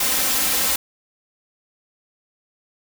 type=noise with comb filter; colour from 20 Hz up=white; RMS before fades=-20 dBFS; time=0-0.76 s; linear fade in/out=5 ms; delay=3.8 ms; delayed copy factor=+0.7; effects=none